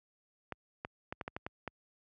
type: clicks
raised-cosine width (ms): 0.5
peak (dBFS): -23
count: 8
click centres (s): 0.523 / 0.849 / 1.125 / 1.212 / 1.279 / 1.365 / 1.465 / 1.677
effects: high-pass 60 Hz 12 dB/octave